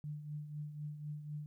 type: tone with tremolo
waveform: sine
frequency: 149.3 Hz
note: D3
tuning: 29 cents sharp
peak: -38 dBFS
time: 0.04-1.46 s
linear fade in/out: 0 ms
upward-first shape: triangle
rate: 4 Hz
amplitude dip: 65%
effects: 13-bit